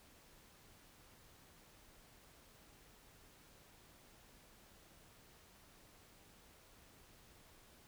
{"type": "silence", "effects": ["pink hiss -64 dBFS RMS until 7.87 s"]}